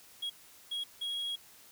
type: tone bursts at uneven times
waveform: triangle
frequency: 3304 Hz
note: G#7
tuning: 10 cents flat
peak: -32 dBFS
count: 3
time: 0.22-0.3 / 0.71-0.84 / 1.01-1.36 s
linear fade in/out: 10 ms
effects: white hiss -57 dBFS RMS until 1.71 s